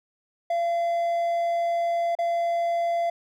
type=tone with dropouts; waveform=triangle; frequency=683 Hz; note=F5; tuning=39 cents flat; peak=-20 dBFS; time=0.5-3.1 s; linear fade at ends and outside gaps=5 ms; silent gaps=2.152-2.187 s; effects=none